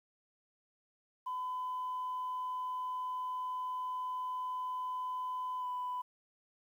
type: tone with pitch glide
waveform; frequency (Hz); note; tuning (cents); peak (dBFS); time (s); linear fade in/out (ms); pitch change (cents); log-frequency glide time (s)
sine; 1009 to 996.8; B5 to B5; +37 to +16; -34; 1.26-6.02; 10; -21; 5.59-5.66
effects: tanh soft clip ceiling -32 dBFS + 11-bit